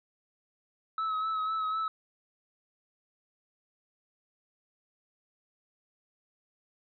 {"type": "tone with vibrato", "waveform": "triangle", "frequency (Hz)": 1292, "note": "E6", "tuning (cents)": -35, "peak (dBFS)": -27, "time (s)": [0.98, 1.88], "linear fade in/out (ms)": 2, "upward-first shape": "sine", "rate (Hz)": 4, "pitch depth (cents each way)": 30, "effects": ["resampled to 11025 Hz"]}